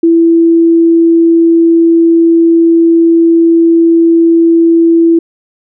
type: tone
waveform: sine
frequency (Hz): 332.8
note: E4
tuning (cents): +17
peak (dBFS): -3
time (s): 0.03-5.19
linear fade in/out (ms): 5
effects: none